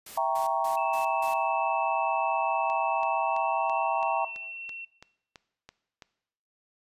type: noise bursts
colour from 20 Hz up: white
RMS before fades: -44 dBFS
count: 5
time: 0.06-1.34 s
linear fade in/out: 5 ms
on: 120 ms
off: 170 ms
type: chord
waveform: sine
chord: E diminished seventh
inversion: none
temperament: equal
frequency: 659.3 / 784 / 932.3 / 1108.7 Hz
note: E5 / G5 / Bb5 / Db6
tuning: 0 / 0 / 0 / 0 cents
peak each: -29 / -29 / -28 / -32 dBFS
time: 0.17-4.25 s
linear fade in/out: 5 ms
type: tone with pitch glide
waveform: sine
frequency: 2637 to 2713 Hz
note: E7 to E7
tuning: 0 to +49 cents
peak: -37 dBFS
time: 0.77-4.85 s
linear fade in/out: 5 ms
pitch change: +49 cents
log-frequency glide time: 3.07-4.62 s
type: click train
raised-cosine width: 0.2 ms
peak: -28 dBFS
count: 11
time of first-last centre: 2.7-6.022 s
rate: 3.01 Hz
effects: noise-tail reverb RT60 0.8 s tail -18 dB re dry + resampled to 32000 Hz